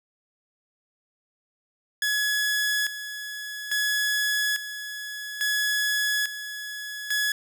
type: tone with tremolo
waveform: sawtooth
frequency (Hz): 1691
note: G#6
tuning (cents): +31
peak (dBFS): -19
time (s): 2.02-7.32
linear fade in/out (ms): 2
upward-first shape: square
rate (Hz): 0.59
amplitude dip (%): 70
effects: none